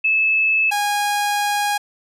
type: tone pair in turn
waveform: sine / sawtooth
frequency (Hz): 2609 / 821.8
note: E7 / G#5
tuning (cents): -18 / -18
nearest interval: octave + minor sixth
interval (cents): 2000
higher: first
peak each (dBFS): -14 / -14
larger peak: neither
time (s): 0.04-0.71 / 0.71-1.78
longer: second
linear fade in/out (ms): 10
effects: resampled to 32000 Hz